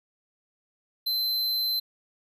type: tone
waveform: square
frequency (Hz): 4080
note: C8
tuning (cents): -44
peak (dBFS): -25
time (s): 1.06-1.8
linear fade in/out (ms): 10
effects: none